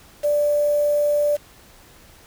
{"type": "tone with quantisation", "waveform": "sine", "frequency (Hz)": 587.3, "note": "D5", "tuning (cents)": 0, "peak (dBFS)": -16, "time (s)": [0.23, 1.37], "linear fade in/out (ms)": 20, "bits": 6, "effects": ["pink hiss -49 dBFS RMS until 2.26 s"]}